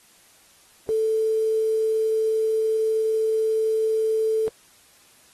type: tone with quantisation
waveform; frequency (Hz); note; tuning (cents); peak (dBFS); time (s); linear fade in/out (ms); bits
sine; 440; A4; 0; -19; 0.89-4.48; 0; 7
effects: white hiss -55 dBFS RMS until 5.33 s + AAC 32 kbps